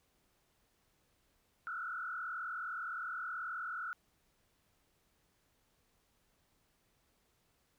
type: tone with frequency modulation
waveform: sine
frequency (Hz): 1396.9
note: F6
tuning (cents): 0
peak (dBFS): -38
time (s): 1.67-3.93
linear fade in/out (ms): 0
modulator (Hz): 39.1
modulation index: 2.3
effects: pink hiss -75 dBFS RMS until 7.78 s